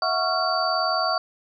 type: tone cluster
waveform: sine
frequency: 651 / 730 / 1114 / 1374 / 4602 Hz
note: E5 / F#5 / C#6 / F6 / D8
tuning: -22 / -24 / +8 / -29 / -36 cents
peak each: -27 dBFS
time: 0.02-1.18 s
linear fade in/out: 2 ms
effects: none